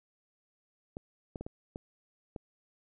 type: clicks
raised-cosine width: 2 ms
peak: -26 dBFS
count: 6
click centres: 0.969 / 1.358 / 1.41 / 1.465 / 1.759 / 2.362 s
effects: none